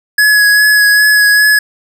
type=tone with vibrato; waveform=square; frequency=1684 Hz; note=G#6; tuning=24 cents sharp; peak=-6 dBFS; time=0.18-1.59 s; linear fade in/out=5 ms; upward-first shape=sine; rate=2.5 Hz; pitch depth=17 cents each way; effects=none